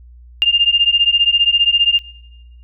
sine beating tone pair, 2800 / 2815 Hz, F7 / F7, +4 / +13 cents, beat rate 15 Hz, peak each -13 dBFS, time 0.42-1.99 s, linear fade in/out 0 ms, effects noise-tail reverb RT60 1.0 s tail -21 dB re dry + added 60 Hz sine -38 dBFS peak until 2.63 s

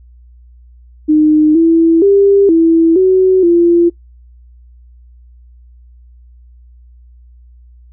sine tone with pitch steps, 306.4 / 329.5 / 398.1 / 328.9 / 374.6 / 342.8 Hz, D#4 / E4 / G4 / E4 / F#4 / F4, -27 / -1 / +27 / -4 / +21 / -32 cents, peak -5 dBFS, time 1.08-3.9 s, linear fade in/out 20 ms, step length 470 ms, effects noise-tail reverb RT60 0.1 s tail -20 dB re dry + added 60 Hz sine -38 dBFS peak until 7.92 s

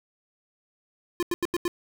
square tone bursts, 349.2 Hz, F4, in tune, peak -24 dBFS, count 5, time 1.2-1.679 s, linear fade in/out 0 ms, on 27 ms, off 86 ms, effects none

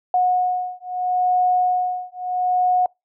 sine beating tone pair, 728 / 728.76 Hz, F#5 / F#5, -28 / -26 cents, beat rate 0.76 Hz, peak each -20 dBFS, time 0.14-2.86 s, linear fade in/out 2 ms, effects noise-tail reverb RT60 0.2 s tail -26 dB re dry

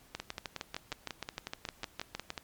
two click trains, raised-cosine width 0.2 ms, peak -19 / -20 dBFS, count 15 / 13, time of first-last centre 0.15-2.304 / 0.2-2.378 s, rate 6.5 / 5.51 Hz, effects pink hiss -61 dBFS RMS until 2.43 s + MP3 96 kbps

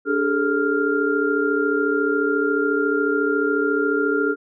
sine tone cluster, 290.1 / 403.6 / 437.7 / 1397 Hz, D4 / G#4 / A4 / F6, -21 / -49 / -9 / 0 cents, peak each -23 dBFS, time 0.05-4.36 s, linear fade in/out 50 ms, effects none

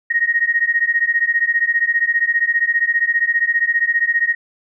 sine beating tone pair, 1864.7 / 1879.7 Hz, A#6 / A#6, 0 / +14 cents, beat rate 15 Hz, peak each -17 dBFS, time 0.1-4.35 s, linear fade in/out 10 ms, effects none

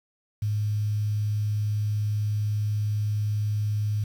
sine tone with quantisation, 105.3 Hz, G#2, 24 cents sharp, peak -23 dBFS, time 0.42-4.04 s, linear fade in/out 5 ms, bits 8, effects none

